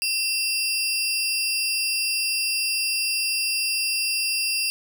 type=tone pair together; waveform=sawtooth; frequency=2700 / 4811 Hz; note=E7 / D8; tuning=+41 / +41 cents; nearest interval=minor seventh; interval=1000 cents; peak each=-22 dBFS; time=0.02-4.7 s; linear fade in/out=0 ms; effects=none